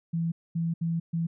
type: tone bursts at uneven times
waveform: sine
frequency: 166.4 Hz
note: E3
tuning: 17 cents sharp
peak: -25 dBFS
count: 4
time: 0.13-0.32 / 0.55-0.74 / 0.81-1 / 1.13-1.27 s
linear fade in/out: 10 ms
effects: none